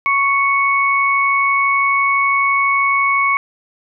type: tone pair together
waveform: sine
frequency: 1108.7 / 2217 Hz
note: C#6 / C#7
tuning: 0 / 0 cents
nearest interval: octave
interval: 1200 cents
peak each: -15 dBFS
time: 0.06-3.37 s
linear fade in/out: 0 ms
effects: none